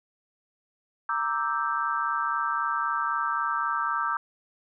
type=chord; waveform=sine; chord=E half-diminished seventh; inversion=second; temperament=equal; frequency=932.3 / 1174.7 / 1318.5 / 1568 Hz; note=Bb5 / D6 / E6 / G6; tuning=0 / 0 / 0 / 0 cents; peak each=-32 / -29 / -29 / -32 dBFS; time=1.09-4.17 s; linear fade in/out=2 ms; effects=none